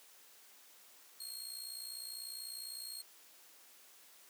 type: tone with amplitude modulation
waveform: 20% pulse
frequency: 4261 Hz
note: C8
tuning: 31 cents sharp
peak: -35 dBFS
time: 1.2-3.02 s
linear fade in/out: 5 ms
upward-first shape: sine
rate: 60 Hz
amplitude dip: 65%
effects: white hiss -61 dBFS RMS until 4.29 s + high-pass 300 Hz 12 dB/octave